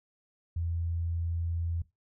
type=tone; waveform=sine; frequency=84.2 Hz; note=E2; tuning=37 cents sharp; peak=-29 dBFS; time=0.56-1.82 s; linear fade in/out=5 ms; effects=noise-tail reverb RT60 0.2 s tail -18 dB re dry